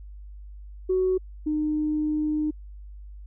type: tone pair in turn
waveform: sine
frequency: 372.2 / 304.5 Hz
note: F#4 / D#4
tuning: +10 / -37 cents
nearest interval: minor third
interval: 347 cents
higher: first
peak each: -19 / -22 dBFS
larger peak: first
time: 0.89-1.18 / 1.46-2.51 s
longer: second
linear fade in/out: 10 ms
effects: tanh soft clip ceiling -15 dBFS + added 50 Hz sine -39 dBFS peak until 3.26 s